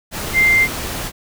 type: tone in noise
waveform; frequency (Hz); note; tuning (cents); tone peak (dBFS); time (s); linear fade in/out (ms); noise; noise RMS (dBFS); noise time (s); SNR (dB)
sine; 2093; C7; 0; -10; 0.33-0.68; 50; pink; -25; 0.11-1.12; +12
effects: none